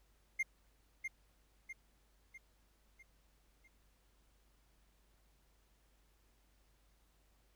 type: tone with echo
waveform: triangle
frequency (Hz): 2112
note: C7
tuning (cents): +16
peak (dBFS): -30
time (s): 0.39-0.43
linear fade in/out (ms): 10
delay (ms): 650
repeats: 5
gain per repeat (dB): -6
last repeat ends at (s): 3.68
effects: added 50 Hz sine -70 dBFS peak until 7.55 s + pink hiss -75 dBFS RMS until 7.55 s